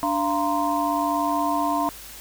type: tone cluster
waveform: sine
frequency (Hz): 292.7 / 688 / 938 / 1039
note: D4 / F5 / A#5 / C6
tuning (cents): -6 / -26 / +11 / -12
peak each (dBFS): -26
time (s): 0.03-1.89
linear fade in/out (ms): 0
effects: added 50 Hz sine -49 dBFS peak until 2.2 s + white hiss -41 dBFS RMS until 2.2 s